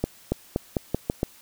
accelerating click train, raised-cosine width 2 ms, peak -9 dBFS, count 7, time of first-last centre 0.04-1.231 s, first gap 280 ms, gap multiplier 0.86, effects white hiss -52 dBFS RMS until 1.41 s

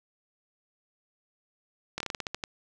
slowing click train, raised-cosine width 0.2 ms, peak -15 dBFS, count 10, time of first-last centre 1.98-2.438 s, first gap 23 ms, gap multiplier 1.19, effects none

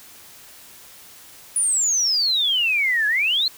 sine exponential two-way sweep, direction down then up, 9930 to 1661.2 to 4262 Hz, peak -17 dBFS, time 1.56-3.48 s, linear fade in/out 2 ms, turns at 3.07 s, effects white hiss -45 dBFS RMS until 3.57 s

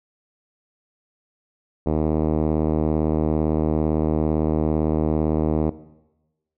5% pulse tone with low-pass filter, 77.78 Hz, D#2, in tune, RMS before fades -21 dBFS, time 1.86-5.7 s, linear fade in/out 5 ms, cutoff 450 Hz, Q 0.73, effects noise-tail reverb RT60 1.0 s tail -17 dB re dry

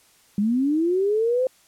sine linear sweep, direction up, 196 to 524 Hz, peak -18 dBFS, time 0.38-1.47 s, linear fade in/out 2 ms, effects white hiss -57 dBFS RMS until 1.67 s + low-pass 12000 Hz 12 dB/octave

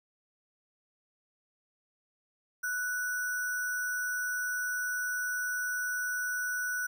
sine tone with sample-and-hold, 1480 Hz, F#6, in tune, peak -30 dBFS, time 2.63-6.87 s, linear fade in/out 10 ms, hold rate 7350 Hz, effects none

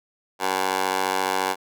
15% pulse tone with high-pass filter, 94.5 Hz, F#2, 37 cents sharp, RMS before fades -24 dBFS, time 0.39-1.56 s, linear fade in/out 50 ms, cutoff 660 Hz, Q 2.1, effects none

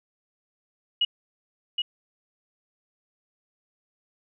sine tone with echo, 2900 Hz, F#7, 35 cents flat, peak -19 dBFS, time 1.01-1.05 s, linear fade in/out 5 ms, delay 770 ms, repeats 1, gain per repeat -4 dB, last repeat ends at 1.82 s, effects none

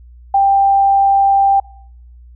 sine tone, 789 Hz, G5, 11 cents sharp, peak -8 dBFS, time 0.34-1.6 s, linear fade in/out 5 ms, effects noise-tail reverb RT60 0.7 s tail -25 dB re dry + added 60 Hz sine -37 dBFS peak until 2.35 s

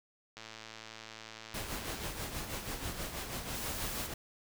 click train, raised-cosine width 0.2 ms, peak -29 dBFS, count 189, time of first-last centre 0.37-2.064 s, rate 111 Hz
pink noise with tremolo, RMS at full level -38 dBFS, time 1.54-4.14 s, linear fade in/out 5 ms, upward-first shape sine, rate 6.2 Hz, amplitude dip 50%
white noise, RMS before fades -42 dBFS, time 3.53-4.08 s, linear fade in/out 20 ms
effects none

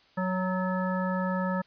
harmonic tone with a mistuned harmonic, 185 Hz, F#3, in tune, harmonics 1 / 3 / 5 / 7 / 9, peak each -28 / -33 / -35 / -36 / -38 dBFS, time 0.17-1.62 s, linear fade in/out 10 ms, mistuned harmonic 9, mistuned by +56 cents, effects white hiss -61 dBFS RMS until 1.66 s + resampled to 11025 Hz

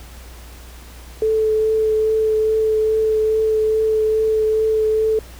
sine tone with vibrato, 436.6 Hz, A4, 13 cents flat, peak -14 dBFS, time 1.22-5.19 s, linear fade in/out 2 ms, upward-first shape triangle, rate 2.4 Hz, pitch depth 13 cents each way, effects added 60 Hz sine -37 dBFS peak until 5.39 s + pink hiss -43 dBFS RMS until 5.39 s

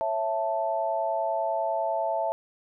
sine chord, A major, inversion first, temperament just, 550 / 660 / 880 Hz, C#5 / E5 / A5, -14 / +2 / 0 cents, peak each -33 / -27 / -29 dBFS, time 0.01-2.32 s, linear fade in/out 0 ms, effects none

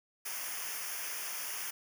white noise with comb filter, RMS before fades -39 dBFS, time 0.25-1.71 s, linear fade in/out 10 ms, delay 0.25 ms, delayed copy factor -0.85, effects none

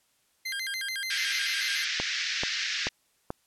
25% pulse tone with vibrato, 1825 Hz, A#6, 37 cents flat, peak -27 dBFS, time 0.45-1.85 s, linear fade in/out 10 ms, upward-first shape square, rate 6.9 Hz, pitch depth 220 cents each way
pink band-pass noise, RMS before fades -31 dBFS, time 1.1-2.89 s, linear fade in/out 5 ms, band 1600 to 6000 Hz, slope 48 dB/octave
click train, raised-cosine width 1 ms, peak -17 dBFS, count 4, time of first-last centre 2-3.304 s, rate 2.3 Hz
effects white hiss -69 dBFS RMS until 3.46 s + low-pass 12000 Hz 12 dB/octave

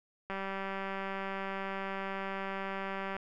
click train, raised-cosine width 0.5 ms, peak -23 dBFS, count 557, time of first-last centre 0.3-3.166 s, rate 194 Hz, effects none

